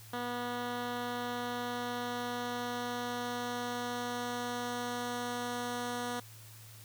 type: tone with low-pass filter sweep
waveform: 10% pulse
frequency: 243.1 Hz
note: B3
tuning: 27 cents flat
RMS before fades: -37 dBFS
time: 0.13-6.2 s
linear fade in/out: 5 ms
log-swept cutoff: 3400 to 9900 Hz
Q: 0.89
effects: added 110 Hz sine -52 dBFS peak until 6.84 s + white hiss -55 dBFS RMS until 6.84 s